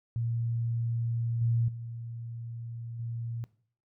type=tone with level steps; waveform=sine; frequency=116.54 Hz; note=A#2; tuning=in tune; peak=-28 / -24 / -37 / -33 dBFS; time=0.16-3.44 s; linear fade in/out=0 ms; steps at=1.41 / 1.68 / 2.99 s; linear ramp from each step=5 ms; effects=noise-tail reverb RT60 0.5 s tail -19 dB re dry